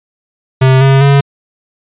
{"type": "tone with pitch steps", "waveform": "square", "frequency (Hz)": [131.4, 135.56, 139.86], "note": ["C3", "C#3", "C#3"], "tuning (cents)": [8, -38, 16], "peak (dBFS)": -5, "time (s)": [0.61, 1.21], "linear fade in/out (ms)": 10, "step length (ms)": 200, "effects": ["resampled to 8000 Hz"]}